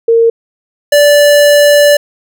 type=tone pair in turn; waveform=sine / square; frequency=459.5 / 582.8 Hz; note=A#4 / D5; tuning=-25 / -13 cents; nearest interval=major third; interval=412 cents; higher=second; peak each=-4 dBFS; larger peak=neither; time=0.08-0.3 / 0.92-1.97 s; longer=second; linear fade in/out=5 ms; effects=none